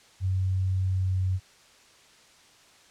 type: tone with pitch glide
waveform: sine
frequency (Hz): 94 to 93.3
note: F#2 to F#2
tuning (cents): +28 to +15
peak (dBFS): -23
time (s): 0.2-1.4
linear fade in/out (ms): 50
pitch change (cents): -13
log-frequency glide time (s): 0.8-1.19
effects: white hiss -56 dBFS RMS until 2.9 s + low-pass 7000 Hz 12 dB/octave